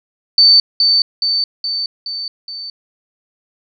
sine tone with echo, 4547 Hz, C#8, 43 cents sharp, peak -5 dBFS, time 0.38-0.6 s, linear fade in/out 2 ms, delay 420 ms, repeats 5, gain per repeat -4 dB, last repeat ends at 2.7 s, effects none

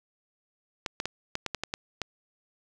clicks, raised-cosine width 0.2 ms, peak -13 dBFS, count 9, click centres 0.862 / 1.001 / 1.056 / 1.354 / 1.463 / 1.547 / 1.636 / 1.739 / 2.017 s, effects none

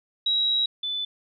sine tone pair in turn, 3857 / 3499 Hz, B7 / A7, -42 / -10 cents, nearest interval major second, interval 168 cents, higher first, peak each -20 / -26 dBFS, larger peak first, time 0.26-0.66 / 0.83-1.05 s, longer first, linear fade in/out 5 ms, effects none

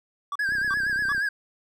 triangle tone bursts, 1148 Hz, D6, 40 cents flat, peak -25 dBFS, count 3, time 0.32-1.125 s, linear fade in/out 2 ms, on 35 ms, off 350 ms
triangle tone with vibrato, 1629 Hz, G#6, 34 cents flat, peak -21 dBFS, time 0.39-1.29 s, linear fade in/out 5 ms, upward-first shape sine, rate 8.5 Hz, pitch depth 77 cents each way
click train, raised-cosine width 3 ms, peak -30 dBFS, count 23, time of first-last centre 0.49-1.18 s, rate 31.9 Hz
effects none

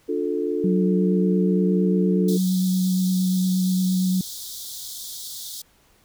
sine chord, D minor, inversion none, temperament equal with one note detuned, 293.7 / 355.3 / 440 Hz, D4 / F4 / A4, 0 / +30 / 0 cents, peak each -27 / -26 / -25 dBFS, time 0.08-2.38 s, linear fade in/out 20 ms
sine tone with vibrato, 185 Hz, F#3, in tune, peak -18 dBFS, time 0.64-4.21 s, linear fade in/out 2 ms, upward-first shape sine, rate 8.6 Hz, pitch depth 13 cents each way
pink high-pass noise, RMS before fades -35 dBFS, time 2.28-5.62 s, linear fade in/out 5 ms, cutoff 3400 Hz, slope 96 dB/octave
effects pink hiss -59 dBFS RMS until 6.04 s

